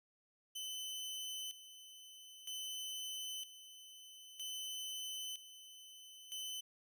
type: tone with tremolo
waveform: sawtooth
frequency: 3036 Hz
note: F#7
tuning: 44 cents sharp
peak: -39 dBFS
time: 0.55-6.61 s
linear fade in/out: 10 ms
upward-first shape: square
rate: 0.52 Hz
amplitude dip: 75%
effects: none